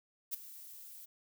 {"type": "noise with ADSR envelope", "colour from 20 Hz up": "violet", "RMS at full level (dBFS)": -34, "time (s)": [0.31, 1.06], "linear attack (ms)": 29, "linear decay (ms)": 10, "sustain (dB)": -17, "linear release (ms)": 15, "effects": []}